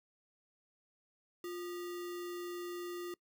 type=tone with sample-and-hold; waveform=sine; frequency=351.6 Hz; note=F4; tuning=12 cents sharp; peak=-39 dBFS; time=1.44-3.14 s; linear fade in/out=2 ms; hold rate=1575 Hz; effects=noise-tail reverb RT60 0.1 s tail -23 dB re dry